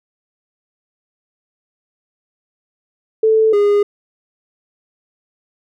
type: tone pair in turn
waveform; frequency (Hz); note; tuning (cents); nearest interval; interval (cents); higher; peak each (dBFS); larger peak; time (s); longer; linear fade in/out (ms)
sine / triangle; 440 / 409.8; A4 / G#4; 0 / -23; minor second; 123; first; -9 / -8; second; 3.23-3.53 / 3.53-3.83; neither; 5
effects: none